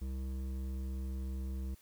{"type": "tone with hard clipping", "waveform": "sine", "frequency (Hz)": 65.5, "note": "C2", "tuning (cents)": 2, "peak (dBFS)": -38, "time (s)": [0.01, 1.75], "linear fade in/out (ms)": 10, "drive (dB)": 11, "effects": ["white hiss -65 dBFS RMS until 1.81 s"]}